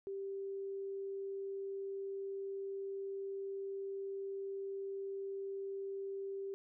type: tone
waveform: sine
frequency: 392 Hz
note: G4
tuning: in tune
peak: -39 dBFS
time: 0.07-6.54 s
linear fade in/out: 0 ms
effects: none